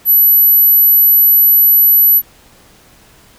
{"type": "tone", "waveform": "sine", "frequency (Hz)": 11840, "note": "F#9", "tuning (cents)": 0, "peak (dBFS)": -5, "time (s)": [0.05, 2.22], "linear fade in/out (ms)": 50, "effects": ["pink hiss -45 dBFS RMS until 3.38 s"]}